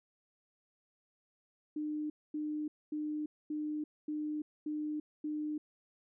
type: tone bursts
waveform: sine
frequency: 302.4 Hz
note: D#4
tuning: 49 cents flat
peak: -34 dBFS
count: 7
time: 1.76-5.58 s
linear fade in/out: 5 ms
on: 340 ms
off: 240 ms
effects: none